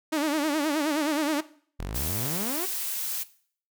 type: tone with vibrato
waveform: sawtooth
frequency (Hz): 300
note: D4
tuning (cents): +37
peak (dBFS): -20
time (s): 0.12-1.41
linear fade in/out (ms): 10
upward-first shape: sine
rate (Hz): 9.5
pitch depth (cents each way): 110
type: exponential sweep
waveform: sawtooth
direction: up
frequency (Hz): 39 to 391.6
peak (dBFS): -27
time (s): 1.79-2.66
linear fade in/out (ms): 10
type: noise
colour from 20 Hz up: blue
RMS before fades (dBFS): -31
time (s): 1.94-3.24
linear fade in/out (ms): 20
effects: noise-tail reverb RT60 0.5 s tail -17 dB re dry

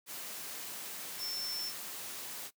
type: tone in noise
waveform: sine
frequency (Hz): 5370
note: E8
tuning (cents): +31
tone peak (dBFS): -35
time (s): 1.18-1.73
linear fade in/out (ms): 50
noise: white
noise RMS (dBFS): -43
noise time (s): 0.06-2.51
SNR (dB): +5
effects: noise-tail reverb RT60 0.1 s tail -20 dB re dry + high-pass 150 Hz 12 dB/octave

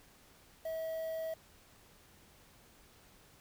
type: tone with quantisation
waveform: triangle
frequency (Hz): 645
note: E5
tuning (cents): -38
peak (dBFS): -34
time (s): 0.65-1.34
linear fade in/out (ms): 5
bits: 9
effects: pink hiss -62 dBFS RMS until 3.4 s

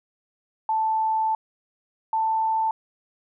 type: tone pair in turn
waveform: sine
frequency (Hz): 880 / 886.1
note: A5 / A5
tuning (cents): 0 / +12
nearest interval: unison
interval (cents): 12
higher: second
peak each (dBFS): -20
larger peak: neither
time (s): 0.69-1.35 / 2.13-2.71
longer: first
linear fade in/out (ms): 2
effects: none

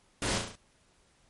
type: noise with echo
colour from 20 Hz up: pink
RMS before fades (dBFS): -31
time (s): 0.22-0.38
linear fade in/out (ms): 2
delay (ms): 35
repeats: 5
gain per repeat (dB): -4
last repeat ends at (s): 0.555
effects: pink hiss -66 dBFS RMS until 1.29 s + MP3 48 kbps

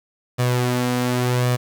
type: tone with flanger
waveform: sawtooth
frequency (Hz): 124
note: B2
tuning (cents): +7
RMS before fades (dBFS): -20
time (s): 0.38-1.57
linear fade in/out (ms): 20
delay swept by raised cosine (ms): 1.7 to 3.9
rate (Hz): 0.89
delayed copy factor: +0.5
effects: 8-bit

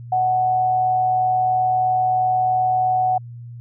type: tone with amplitude modulation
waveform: sine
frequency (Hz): 742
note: F#5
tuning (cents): +5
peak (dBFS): -14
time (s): 0.12-3.18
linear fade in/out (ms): 5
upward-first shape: sine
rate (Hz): 123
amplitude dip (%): 30
effects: added 119 Hz sine -33 dBFS peak until 3.6 s

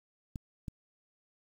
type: clicks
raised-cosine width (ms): 5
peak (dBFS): -26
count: 2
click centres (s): 0.358 / 0.682
effects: 9-bit

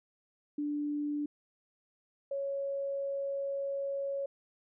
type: tone pair in turn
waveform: sine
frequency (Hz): 293.7 / 554.4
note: D4 / C#5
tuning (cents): 0 / 0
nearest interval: major seventh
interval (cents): 1100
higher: second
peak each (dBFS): -31 / -32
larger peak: first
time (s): 0.58-1.26 / 2.31-4.26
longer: second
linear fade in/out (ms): 5
effects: none

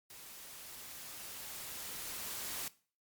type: noise with level ramp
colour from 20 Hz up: white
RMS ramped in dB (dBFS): -52 to -40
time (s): 0.1-2.68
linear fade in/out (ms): 2
effects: noise-tail reverb RT60 0.4 s tail -19 dB re dry + MP3 96 kbps

